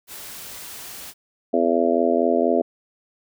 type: noise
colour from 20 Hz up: white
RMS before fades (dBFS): -37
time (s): 0.07-1.14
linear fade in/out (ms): 50
type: harmonic tone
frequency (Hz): 84.2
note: E2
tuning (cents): +37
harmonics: 3 / 4 / 5 / 6 / 7 / 8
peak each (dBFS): -23 / -24 / -23 / -26 / -24 / -22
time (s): 1.53-2.62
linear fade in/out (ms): 10
effects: none